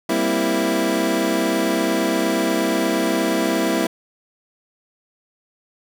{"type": "chord", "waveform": "25% pulse", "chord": "C dominant seventh", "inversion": "second", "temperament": "equal", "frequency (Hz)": [196, 233.1, 261.6, 329.6], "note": ["G3", "Bb3", "C4", "E4"], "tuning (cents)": [0, 0, 0, 0], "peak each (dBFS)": [-22, -21, -21, -17], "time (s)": [0.09, 3.87], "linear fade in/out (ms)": 5, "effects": []}